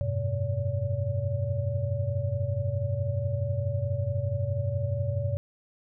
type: tone cluster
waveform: sine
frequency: 90.3 / 102.3 / 126.9 / 571 Hz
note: F#2 / G#2 / B2 / D5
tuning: -42 / -26 / +47 / -49 cents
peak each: -33 / -29 / -31 / -34 dBFS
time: 0.01-5.37 s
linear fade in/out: 0 ms
effects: none